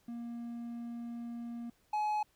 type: tone pair in turn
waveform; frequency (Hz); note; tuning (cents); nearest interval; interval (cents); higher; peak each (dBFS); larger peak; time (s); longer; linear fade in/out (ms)
triangle; 235.6 / 846.6; A#3 / G#5; +19 / +33; octave + minor seventh; 2214; second; -37 / -28; second; 0.08-1.7 / 1.93-2.23; first; 5
effects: pink hiss -71 dBFS RMS until 2.35 s